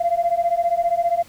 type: beating tone pair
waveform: sine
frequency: 680 / 695 Hz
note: F5 / F5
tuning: -46 / -9 cents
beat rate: 15 Hz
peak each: -19 dBFS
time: 0-1.23 s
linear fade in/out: 10 ms
effects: tanh soft clip ceiling -11 dBFS + pink hiss -48 dBFS RMS until 1.28 s